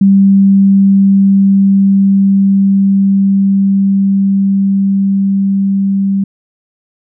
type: tone with level ramp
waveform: sine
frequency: 196 Hz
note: G3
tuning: in tune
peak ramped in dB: -3 to -9 dBFS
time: 0.01-6.24 s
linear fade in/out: 5 ms
effects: none